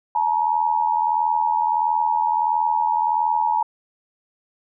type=tone pair together; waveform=sine; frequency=863 / 944.5 Hz; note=A5 / A#5; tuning=-34 / +22 cents; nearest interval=major second; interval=156 cents; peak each=-20 dBFS; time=0.15-3.63 s; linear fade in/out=5 ms; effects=none